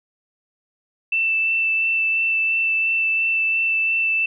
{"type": "tone with vibrato", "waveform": "sine", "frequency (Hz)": 2659, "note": "E7", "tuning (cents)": 14, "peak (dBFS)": -17, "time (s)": [1.12, 4.26], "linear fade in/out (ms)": 5, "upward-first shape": "sine", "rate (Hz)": 2.9, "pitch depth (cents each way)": 10, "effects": []}